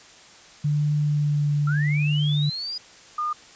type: tone with vibrato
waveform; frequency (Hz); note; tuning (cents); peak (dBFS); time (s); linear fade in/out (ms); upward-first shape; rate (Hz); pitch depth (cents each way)
sine; 147.4; D3; +7; -19; 0.64-2.5; 10; triangle; 0.85; 16
type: linear sweep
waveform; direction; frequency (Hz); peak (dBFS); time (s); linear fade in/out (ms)
sine; up; 1318.5 to 4978; -28; 1.67-2.78; 5
type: tone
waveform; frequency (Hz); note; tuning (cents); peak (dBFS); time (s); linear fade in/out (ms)
sine; 1217; D#6; -39; -23; 3.18-3.33; 5
effects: white hiss -48 dBFS RMS until 3.55 s + resampled to 16000 Hz